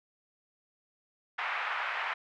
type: band-pass noise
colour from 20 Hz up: white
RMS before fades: -34 dBFS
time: 1.38-2.14 s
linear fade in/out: 10 ms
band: 780 to 2200 Hz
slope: 24 dB/octave
effects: none